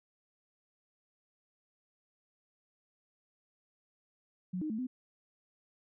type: tone with pitch steps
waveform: sine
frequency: 182.5 / 308.8 / 218.6 / 254.1 Hz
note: F#3 / D#4 / A3 / B3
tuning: -24 / -13 / -11 / +49 cents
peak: -33 dBFS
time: 4.53-4.87 s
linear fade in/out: 10 ms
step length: 85 ms
effects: none